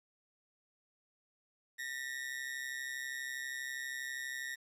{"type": "ring-modulated tone", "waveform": "40% pulse", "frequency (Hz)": 1864.7, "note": "A#6", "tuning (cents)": 0, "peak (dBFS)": -35, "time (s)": [1.78, 4.56], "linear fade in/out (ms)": 20, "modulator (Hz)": 66.2, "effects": ["resampled to 32000 Hz", "11-bit"]}